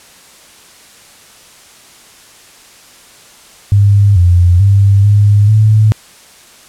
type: tone with pitch steps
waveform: sine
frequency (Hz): 101.1 / 88.2 / 99.4 / 102.9 / 107.9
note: G#2 / F2 / G2 / G#2 / A2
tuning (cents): -46 / +18 / +25 / -16 / -33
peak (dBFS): -4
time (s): 3.72-5.92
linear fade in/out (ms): 0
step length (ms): 440
effects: white hiss -40 dBFS RMS until 6.68 s + low-pass 10000 Hz 12 dB/octave